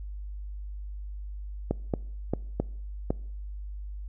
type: clicks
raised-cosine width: 2 ms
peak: -12 dBFS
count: 5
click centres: 1.71 / 1.938 / 2.336 / 2.6 / 3.105 s
effects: noise-tail reverb RT60 0.7 s tail -24 dB re dry + added 50 Hz sine -35 dBFS peak until 4.08 s